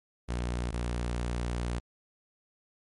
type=tone pair in turn; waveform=sawtooth; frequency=60 / 59.78 Hz; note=B1 / A#1; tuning=-49 / +44 cents; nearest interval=unison; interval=7 cents; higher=first; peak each=-26 / -26 dBFS; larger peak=neither; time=0.28-0.72 / 0.72-1.8 s; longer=second; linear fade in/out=20 ms; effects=MP3 48 kbps